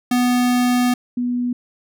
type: tone pair in turn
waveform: square / sine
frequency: 246.9 / 244.9 Hz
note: B3 / B3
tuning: 0 / -14 cents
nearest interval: unison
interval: 14 cents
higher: first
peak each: -15 / -18 dBFS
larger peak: first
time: 0.11-0.94 / 1.17-1.53 s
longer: first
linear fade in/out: 5 ms
effects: none